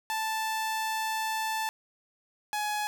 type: tone pair in turn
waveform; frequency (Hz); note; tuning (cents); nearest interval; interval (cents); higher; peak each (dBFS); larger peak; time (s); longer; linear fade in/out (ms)
sawtooth; 880 / 840.4; A5 / G#5; 0 / +20; minor second; 80; first; -25; neither; 0.1-1.69 / 2.53-2.87; first; 0
effects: none